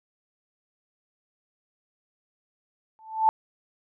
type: tone with exponential growth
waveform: sine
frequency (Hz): 880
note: A5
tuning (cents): 0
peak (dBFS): -13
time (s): 2.99-3.29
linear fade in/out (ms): 0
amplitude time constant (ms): 65
effects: none